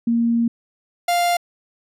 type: tone pair in turn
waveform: sine / 45% pulse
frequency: 233.1 / 698.5 Hz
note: A#3 / F5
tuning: 0 / 0 cents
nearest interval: octave + perfect fifth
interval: 1900 cents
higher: second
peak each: -15 / -16 dBFS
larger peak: first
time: 0.07-0.48 / 1.08-1.37 s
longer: first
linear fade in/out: 5 ms
effects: resampled to 32000 Hz